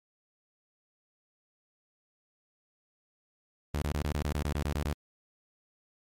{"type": "tone bursts", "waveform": "sawtooth", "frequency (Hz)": 73.6, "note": "D2", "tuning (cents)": 4, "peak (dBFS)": -25, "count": 12, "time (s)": [3.74, 4.932], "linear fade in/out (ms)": 5, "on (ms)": 81, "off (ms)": 20, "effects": ["MP3 64 kbps"]}